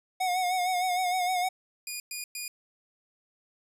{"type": "tone with vibrato", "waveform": "square", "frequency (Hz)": 730, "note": "F#5", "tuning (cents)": -24, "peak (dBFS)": -26, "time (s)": [0.2, 1.49], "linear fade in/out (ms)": 10, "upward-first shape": "sine", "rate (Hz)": 6.5, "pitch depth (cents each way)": 48}
{"type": "tone bursts", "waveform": "10% pulse", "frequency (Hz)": 2443, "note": "D#7", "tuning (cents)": -32, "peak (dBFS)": -25, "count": 3, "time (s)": [1.87, 2.48], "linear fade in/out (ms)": 2, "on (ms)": 130, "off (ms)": 110}
{"effects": ["resampled to 32000 Hz"]}